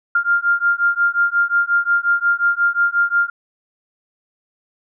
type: beating tone pair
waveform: sine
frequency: 1396.9 / 1402.5 Hz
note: F6 / F6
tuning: 0 / +7 cents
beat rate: 5.6 Hz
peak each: -17 dBFS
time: 0.15-3.3 s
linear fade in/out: 5 ms
effects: none